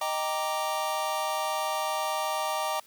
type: chord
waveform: square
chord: Eb major seventh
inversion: none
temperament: equal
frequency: 622.3 / 784 / 932.3 / 1174.7 Hz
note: Eb5 / G5 / Bb5 / D6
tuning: 0 / 0 / 0 / 0 cents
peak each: -34 dBFS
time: 0.01-2.8 s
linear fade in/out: 5 ms
effects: white hiss -57 dBFS RMS until 2.86 s + high-pass 80 Hz 12 dB/octave